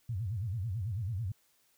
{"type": "tone with vibrato", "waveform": "sine", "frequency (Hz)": 103.83, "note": "G#2", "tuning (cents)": 0, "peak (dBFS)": -32, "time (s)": [0.09, 1.32], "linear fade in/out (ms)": 5, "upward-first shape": "sine", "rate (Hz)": 9.1, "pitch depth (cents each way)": 270, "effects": ["white hiss -70 dBFS RMS until 1.77 s"]}